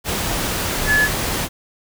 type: tone in noise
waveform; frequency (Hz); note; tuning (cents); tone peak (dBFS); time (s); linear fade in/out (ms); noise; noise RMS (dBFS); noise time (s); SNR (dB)
sine; 1713; A6; -47; -13; 0.86-1.09; 50; pink; -22; 0.04-1.49; +6
effects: none